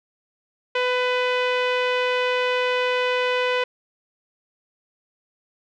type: tone with low-pass filter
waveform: sawtooth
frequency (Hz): 499.6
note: B4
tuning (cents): +20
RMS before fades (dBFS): -22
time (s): 0.75-3.64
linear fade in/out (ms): 5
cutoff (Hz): 2800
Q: 2.1
effects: none